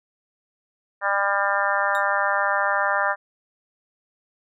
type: harmonic tone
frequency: 199.6 Hz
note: G3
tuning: 32 cents sharp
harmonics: 3 / 4 / 5 / 6 / 7 / 8 / 9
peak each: -27 / -27 / -27 / -27 / -27 / -27 / -27 dBFS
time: 1.01-3.16 s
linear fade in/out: 50 ms
type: tone with exponential decay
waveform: sawtooth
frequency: 3729 Hz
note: A#7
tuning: in tune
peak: -30 dBFS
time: 1.95-2.05 s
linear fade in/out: 0 ms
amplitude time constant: 20 ms
effects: none